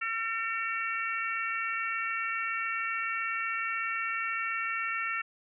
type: harmonic tone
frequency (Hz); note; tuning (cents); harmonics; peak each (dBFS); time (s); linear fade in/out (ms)
452.7; A4; +49; 3 / 4 / 5 / 6; -34 / -35 / -36 / -37; 0.01-5.22; 10
effects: none